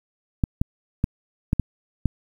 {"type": "clicks", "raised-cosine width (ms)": 5, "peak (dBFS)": -7, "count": 6, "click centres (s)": [0.438, 0.615, 1.041, 1.531, 1.597, 2.057], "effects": ["8-bit"]}